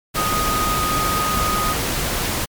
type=tone in noise; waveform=sine; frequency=1244.5 Hz; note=D#6; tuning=in tune; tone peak=-20 dBFS; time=0.16-1.74 s; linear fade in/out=20 ms; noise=pink; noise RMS=-22 dBFS; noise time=0.14-2.46 s; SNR=-1 dB; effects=MP3 96 kbps